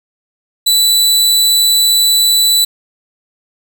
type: tone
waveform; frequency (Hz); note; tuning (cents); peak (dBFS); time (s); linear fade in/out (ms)
sawtooth; 3971; B7; +9; -5; 0.66-2.65; 10
effects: none